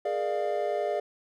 triangle chord, Bb dominant seventh, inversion third, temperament equal with one note detuned, 415.3 / 466.2 / 597.3 / 698.5 Hz, Ab4 / Bb4 / D5 / F5, 0 / 0 / +29 / 0 cents, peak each -30 / -34 / -28 / -30 dBFS, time 0.05-1 s, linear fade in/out 5 ms, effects none

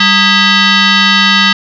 sine tone with frequency modulation, 917 Hz, A#5, 29 cents flat, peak -5 dBFS, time 0-1.53 s, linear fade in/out 5 ms, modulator 721 Hz, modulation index 5.1, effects none

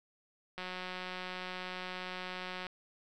click train, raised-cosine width 0.3 ms, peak -25 dBFS, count 383, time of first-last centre 0.58-2.667 s, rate 183 Hz, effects none

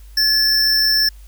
square tone pair together, 1717 / 5367 Hz, A6 / E8, -43 / +30 cents, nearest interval octave + minor sixth, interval 1973 cents, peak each -22 / -14 dBFS, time 0.17-1.09 s, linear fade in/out 5 ms, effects added 50 Hz sine -37 dBFS peak until 1.27 s + white hiss -53 dBFS RMS until 1.27 s

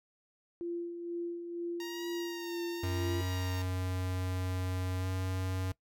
sine tone with tremolo, 343.8 Hz, F4, 27 cents flat, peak -33 dBFS, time 0.61-3.21 s, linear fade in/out 0 ms, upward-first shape sine, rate 2.1 Hz, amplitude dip 50%
10% pulse tone with vibrato, 932.3 Hz, A#5, in tune, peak -34 dBFS, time 1.8-3.62 s, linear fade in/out 2 ms, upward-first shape triangle, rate 0.89 Hz, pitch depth 50 cents each way
square tone with pitch glide, 92.2 to 93.33 Hz, F#2 to F#2, -6 to +15 cents, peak -33 dBFS, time 2.83-5.72 s, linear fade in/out 5 ms, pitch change +21 cents, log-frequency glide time 4.99-5.06 s
effects noise-tail reverb RT60 0.1 s tail -20 dB re dry

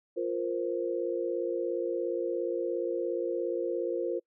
sine chord, F suspended fourth, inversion none, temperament equal, 349.2 / 466.2 / 523.3 Hz, F4 / Bb4 / C5, 0 / 0 / 0 cents, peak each -32 / -33 / -34 dBFS, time 0.16-4.2 s, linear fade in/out 20 ms, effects noise-tail reverb RT60 0.1 s tail -26 dB re dry

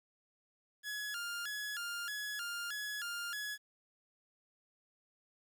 sawtooth tone with vibrato, 1540 Hz, G6, 31 cents flat, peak -35 dBFS, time 0.83-3.58 s, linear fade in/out 50 ms, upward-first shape square, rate 1.6 Hz, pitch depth 160 cents each way, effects 11-bit

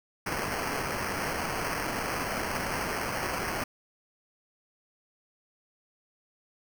white noise with sample-and-hold, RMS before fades -32 dBFS, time 0.26-3.64 s, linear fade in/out 5 ms, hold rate 3675 Hz, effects none

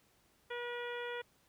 harmonic tone, 481.9 Hz, B4, 43 cents flat, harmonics 1 / 2 / 3 / 4 / 5 / 6 / 7, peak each -41 / -47 / -46 / -47 / -51 / -55 / -52 dBFS, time 0.5-1.22 s, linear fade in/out 10 ms, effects pink hiss -70 dBFS RMS until 1.48 s + high-pass 60 Hz 12 dB/octave

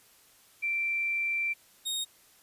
sine / sawtooth tone pair in turn, 2349 / 3729 Hz, D7 / A#7, 0 / 0 cents, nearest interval minor sixth, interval 800 cents, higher second, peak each -27 dBFS, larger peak neither, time 0.62-1.54 / 1.85-2.05 s, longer first, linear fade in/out 20 ms, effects white hiss -60 dBFS RMS until 2.42 s + resampled to 32000 Hz

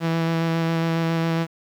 sawtooth tone with vibrato, 164.81 Hz, E3, in tune, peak -16 dBFS, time 0-1.47 s, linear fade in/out 50 ms, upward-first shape square, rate 7.3 Hz, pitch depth 9 cents each way, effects low-pass 4000 Hz 12 dB/octave + 8-bit

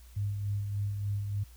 sine tone with tremolo, 101.7 Hz, G#2, 36 cents flat, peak -28 dBFS, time 0.16-1.44 s, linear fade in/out 10 ms, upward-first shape sine, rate 3.4 Hz, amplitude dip 40%, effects added 60 Hz sine -50 dBFS peak until 1.56 s + white hiss -61 dBFS RMS until 1.56 s

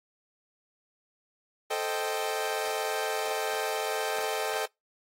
sawtooth chord, A half-diminished seventh, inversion none, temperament equal, 440 / 523.3 / 622.3 / 784 Hz, A4 / C5 / Eb5 / G5, 0 / 0 / 0 / 0 cents, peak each -29 / -34 / -31 / -30 dBFS, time 1.7-4.66 s, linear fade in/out 10 ms, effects noise-tail reverb RT60 0.2 s tail -26 dB re dry + AAC 48 kbps

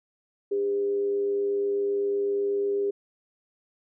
sine tone with frequency modulation, 402.5 Hz, G4, 46 cents sharp, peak -23 dBFS, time 0.51-2.91 s, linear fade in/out 10 ms, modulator 108 Hz, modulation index 0.22, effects none

